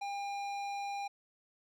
sine tone with hard clipping, 803 Hz, G5, 41 cents sharp, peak -38 dBFS, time 0.01-1.08 s, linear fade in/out 10 ms, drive 13 dB, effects none

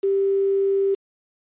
sine tone with quantisation, 392.5 Hz, G4, 2 cents sharp, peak -17 dBFS, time 0.03-0.95 s, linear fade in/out 10 ms, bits 7, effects resampled to 8000 Hz

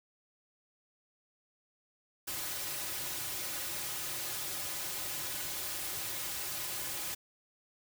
white noise with comb filter, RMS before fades -38 dBFS, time 2.27-7.15 s, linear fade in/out 10 ms, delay 4.4 ms, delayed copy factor -0.9, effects none

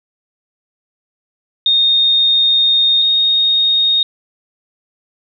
sine tone pair in turn, 3687 / 3715 Hz, A#7 / A#7, -20 / -7 cents, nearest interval unison, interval 13 cents, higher second, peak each -9 / -10 dBFS, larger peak first, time 1.66-3.02 / 3.02-4.03 s, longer first, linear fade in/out 2 ms, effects none

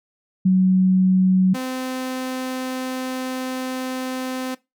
sine / sawtooth tone pair in turn, 186.5 / 257.8 Hz, F#3 / C4, +14 / -26 cents, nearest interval tritone, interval 560 cents, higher second, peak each -12 / -21 dBFS, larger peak first, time 0.45-1.54 / 1.54-4.55 s, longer second, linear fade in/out 10 ms, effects noise-tail reverb RT60 0.2 s tail -19 dB re dry

